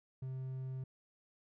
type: tone with hard clipping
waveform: triangle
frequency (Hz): 130.81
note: C3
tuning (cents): 0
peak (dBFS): -40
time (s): 0.22-0.84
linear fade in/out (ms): 5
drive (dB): 6
effects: none